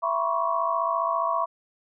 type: tone cluster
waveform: sine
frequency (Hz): 668 / 978 / 1077 / 1132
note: E5 / B5 / C6 / C#6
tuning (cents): +23 / -17 / +50 / +36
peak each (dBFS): -28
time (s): 0.02-1.46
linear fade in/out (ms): 20
effects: none